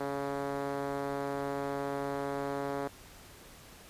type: tone with band-pass filter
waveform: 5% pulse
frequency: 140 Hz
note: C#3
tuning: 18 cents sharp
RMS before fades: -35 dBFS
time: 0-2.88 s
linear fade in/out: 5 ms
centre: 410 Hz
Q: 0.94
effects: pink hiss -53 dBFS RMS until 3.89 s + resampled to 32000 Hz